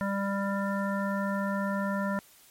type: harmonic tone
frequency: 198.1 Hz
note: G3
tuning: 18 cents sharp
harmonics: 1 / 3 / 5 / 7 / 9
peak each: -29 / -34 / -36 / -37 / -39 dBFS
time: 0.01-2.19 s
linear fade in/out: 0 ms
effects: white hiss -57 dBFS RMS until 2.5 s + MP3 64 kbps